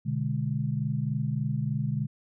sine chord, G# diminished, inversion first, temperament equal, 123.47 / 146.83 / 207.7 Hz, B2 / D3 / G#3, 0 / 0 / 0 cents, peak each -30 / -29 / -33 dBFS, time 0.05-2.07 s, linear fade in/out 20 ms, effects none

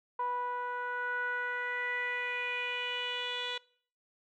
10% pulse tone with low-pass filter sweep, 491.2 Hz, B4, 9 cents flat, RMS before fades -35 dBFS, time 0.19-3.58 s, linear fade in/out 5 ms, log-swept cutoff 1000 to 3700 Hz, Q 4.7, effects noise-tail reverb RT60 0.5 s tail -22 dB re dry

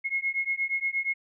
sine beating tone pair, 2161 / 2169.5 Hz, C#7 / C#7, -45 / -38 cents, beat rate 8.5 Hz, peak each -29 dBFS, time 0.04-1.14 s, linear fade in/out 20 ms, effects none

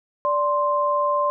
sine tone pair together, 584.6 / 1046.5 Hz, D5 / C6, -8 / 0 cents, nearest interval minor seventh, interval 1008 cents, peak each -22 / -20 dBFS, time 0.25-1.3 s, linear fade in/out 0 ms, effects none

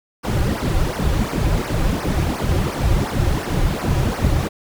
brown noise with flanger, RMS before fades -19 dBFS, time 0.23-4.49 s, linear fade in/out 20 ms, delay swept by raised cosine 0.26 to 4.66 ms, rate 2.8 Hz, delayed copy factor -1, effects none

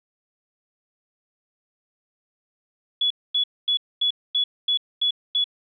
sine tone bursts, 3400 Hz, G#7, 40 cents sharp, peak -18 dBFS, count 8, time 3.01-5.442 s, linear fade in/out 5 ms, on 94 ms, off 240 ms, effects none

